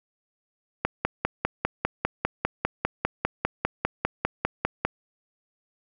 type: click train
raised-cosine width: 0.5 ms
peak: -7 dBFS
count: 21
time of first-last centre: 0.85-4.85 s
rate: 5 Hz
effects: none